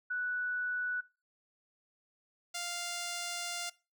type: tone pair in turn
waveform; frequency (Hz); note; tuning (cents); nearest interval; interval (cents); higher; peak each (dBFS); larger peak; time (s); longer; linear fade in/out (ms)
sine / 5% pulse; 1480 / 698.5; F#6 / F5; 0 / 0; octave + minor second; 1300; first; -32 / -25; second; 0.1-1.01 / 2.54-3.7; second; 10
effects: noise-tail reverb RT60 0.3 s tail -21 dB re dry